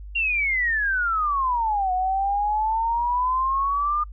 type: exponential two-way sweep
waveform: sine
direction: down then up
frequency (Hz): 2794 to 730 to 1217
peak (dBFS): -20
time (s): 0.15-4.04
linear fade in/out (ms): 10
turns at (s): 1.92
effects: noise-tail reverb RT60 0.1 s tail -26 dB re dry + added 50 Hz sine -35 dBFS peak until 4.12 s